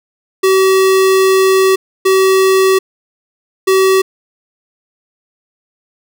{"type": "tone bursts at uneven times", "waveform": "square", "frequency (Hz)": 381.2, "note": "G4", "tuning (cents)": -48, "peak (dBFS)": -8, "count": 3, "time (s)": [[0.43, 1.76], [2.05, 2.79], [3.67, 4.02]], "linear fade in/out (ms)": 10, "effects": []}